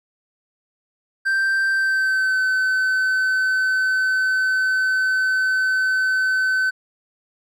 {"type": "tone with pitch glide", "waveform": "triangle", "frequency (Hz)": [1568, 1522.5], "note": ["G6", "F#6"], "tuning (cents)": [0, 49], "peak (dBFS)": -15, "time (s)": [1.25, 6.71], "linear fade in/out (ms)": 20, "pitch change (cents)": -51, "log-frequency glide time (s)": [1.71, 2.39], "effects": []}